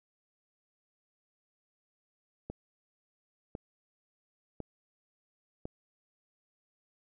click train, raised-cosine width 2 ms, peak -25 dBFS, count 4, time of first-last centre 2.5-5.655 s, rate 0.951 Hz, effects none

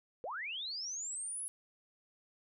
sine linear sweep, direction up, 440 to 10760 Hz, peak -38 dBFS, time 0.24-1.48 s, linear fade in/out 0 ms, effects none

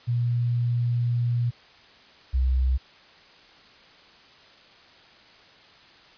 sine tone pair in turn, 120 / 64.34 Hz, B2 / C2, -49 / -28 cents, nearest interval major seventh, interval 1079 cents, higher first, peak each -21 / -19 dBFS, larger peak second, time 0.07-1.51 / 2.33-2.78 s, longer first, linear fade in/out 20 ms, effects white hiss -52 dBFS RMS until 6.17 s + resampled to 11025 Hz

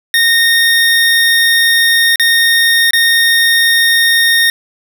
25% pulse tone with dropouts, 1846 Hz, A#6, 17 cents flat, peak -4 dBFS, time 0.14-4.5 s, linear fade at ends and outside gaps 1 ms, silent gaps 2.158-2.197 / 2.908-2.933 s, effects none

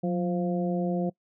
harmonic tone with a mistuned harmonic, 174.61 Hz, F3, in tune, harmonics 1 / 2 / 3 / 4, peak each -26 / -32 / -33 / -36 dBFS, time 0.03-1.1 s, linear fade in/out 10 ms, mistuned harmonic 1, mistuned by +57 cents, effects noise-tail reverb RT60 0.1 s tail -23 dB re dry

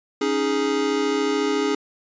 square chord, C# suspended second, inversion none, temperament equal, 277.2 / 311.1 / 415.3 Hz, C#4 / D#4 / G#4, 0 / 0 / 0 cents, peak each -26 / -27 / -23 dBFS, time 0.21-1.75 s, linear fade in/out 5 ms, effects resampled to 16000 Hz

